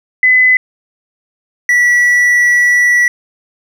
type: tone pair in turn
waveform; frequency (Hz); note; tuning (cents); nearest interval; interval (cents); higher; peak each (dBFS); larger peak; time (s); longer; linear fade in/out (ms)
sine / triangle; 2015 / 1949.7; B6 / B6; +34 / -23; minor second; 57; first; -5; neither; 0.23-0.57 / 1.69-3.08; second; 2
effects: none